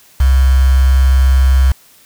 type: tone with quantisation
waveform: sine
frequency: 65.8 Hz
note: C2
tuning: 10 cents sharp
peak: -6 dBFS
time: 0.2-1.72 s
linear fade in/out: 5 ms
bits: 4
effects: white hiss -46 dBFS RMS until 2.05 s